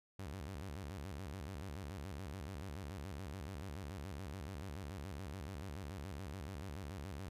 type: tone with vibrato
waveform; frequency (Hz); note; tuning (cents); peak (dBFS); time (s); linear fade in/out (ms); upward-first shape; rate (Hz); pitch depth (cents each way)
sawtooth; 83; E2; +12; -40; 0.19-7.29; 0; square; 7; 270
effects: resampled to 32000 Hz